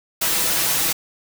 white noise with comb filter, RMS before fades -20 dBFS, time 0.21-0.93 s, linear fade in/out 10 ms, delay 6.1 ms, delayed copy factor +0.6, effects none

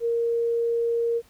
sine tone, 466.2 Hz, A#4, in tune, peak -21 dBFS, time 0-1.22 s, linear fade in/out 50 ms, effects pink hiss -58 dBFS RMS until 1.29 s

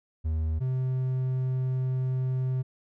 triangle tone pair in turn, 79.2 / 129.33 Hz, D#2 / C3, +31 / -20 cents, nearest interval minor sixth, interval 849 cents, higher second, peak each -23 dBFS, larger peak neither, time 0.24-0.6 / 0.6-2.63 s, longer second, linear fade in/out 20 ms, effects none

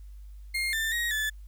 35% pulse tone with pitch steps, 2127 / 1785 / 1887 / 1738 Hz, C7 / A6 / A#6 / A6, +28 / +24 / +21 / -22 cents, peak -25 dBFS, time 0.54-1.3 s, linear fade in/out 10 ms, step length 190 ms, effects added 50 Hz sine -42 dBFS peak until 1.47 s + white hiss -69 dBFS RMS until 1.47 s

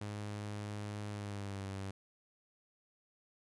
sawtooth tone with pitch glide, 103.83 to 97.44 Hz, G#2 to G2, 0 to -10 cents, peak -36 dBFS, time 0.01-1.91 s, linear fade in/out 5 ms, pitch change -110 cents, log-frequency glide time 1.11-1.66 s, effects resampled to 24000 Hz

